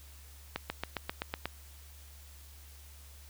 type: accelerating click train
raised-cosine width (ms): 0.3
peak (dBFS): -17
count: 8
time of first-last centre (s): 0.56-1.456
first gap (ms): 140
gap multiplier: 0.97
effects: added 71 Hz sine -51 dBFS peak until 3.29 s + white hiss -57 dBFS RMS until 3.29 s